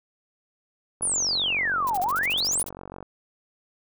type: click train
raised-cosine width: 1 ms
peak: -24 dBFS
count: 95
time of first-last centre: 1.01-3.027 s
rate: 46.6 Hz
type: exponential two-way sweep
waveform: sine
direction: down then up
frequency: 10548 to 698.5 to 10548 Hz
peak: -22 dBFS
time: 1.02-2.63 s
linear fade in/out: 5 ms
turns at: 2.01 s
type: noise bursts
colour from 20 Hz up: blue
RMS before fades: -36 dBFS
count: 12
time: 1.87-2.692 s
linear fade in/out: 2 ms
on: 30 ms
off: 42 ms
effects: none